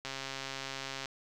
click train, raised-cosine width 0.2 ms, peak -21 dBFS, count 137, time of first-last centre 0.05-1.057 s, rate 135 Hz, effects none

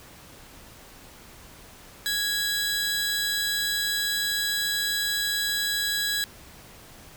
sawtooth tone pair together, 1661.2 / 3951 Hz, G#6 / B7, 0 / 0 cents, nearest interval octave + minor third, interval 1500 cents, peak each -24 dBFS, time 2.06-6.24 s, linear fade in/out 0 ms, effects pink hiss -48 dBFS RMS until 7.16 s

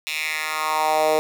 10% pulse tone with high-pass filter sweep, 155.56 Hz, D#3, in tune, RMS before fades -22 dBFS, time 0.07-1.19 s, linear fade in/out 0 ms, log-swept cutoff 2900 to 490 Hz, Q 2.9, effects none

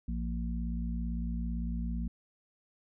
harmonic tone, 57.8 Hz, A#1, 14 cents flat, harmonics 1 / 3 / 4, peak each -33 / -38 / -39 dBFS, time 0.08-2.08 s, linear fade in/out 5 ms, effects none

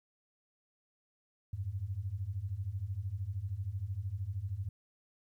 sine beating tone pair, 89.5 / 102.5 Hz, F2 / G#2, +43 / -22 cents, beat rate 13 Hz, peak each -39 / -37 dBFS, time 1.53-4.69 s, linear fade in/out 5 ms, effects 12-bit

